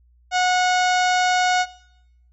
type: harmonic tone with a mistuned harmonic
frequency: 730 Hz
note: F#5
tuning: 24 cents flat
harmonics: 1 / 2 / 3 / 4 / 5 / 6 / 7 / 8 / 9 / 10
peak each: -18 / -24 / -28 / -30 / -32 / -34 / -35 / -36 / -37 / -38 dBFS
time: 0.31-1.66 s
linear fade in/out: 50 ms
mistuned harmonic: 5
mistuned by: +17 cents
effects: noise-tail reverb RT60 0.8 s tail -19 dB re dry + added 60 Hz sine -53 dBFS peak until 2.32 s